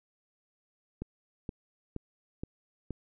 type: click train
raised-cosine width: 3 ms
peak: -23 dBFS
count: 5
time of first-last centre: 1.02-2.907 s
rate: 2.12 Hz
effects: none